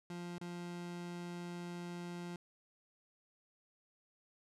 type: tone with dropouts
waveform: 30% pulse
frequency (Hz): 174.61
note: F3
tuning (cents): 0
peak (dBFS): -40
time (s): 0.1-2.36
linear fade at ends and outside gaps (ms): 2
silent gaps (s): 0.382-0.412
effects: low-pass 9000 Hz 12 dB/octave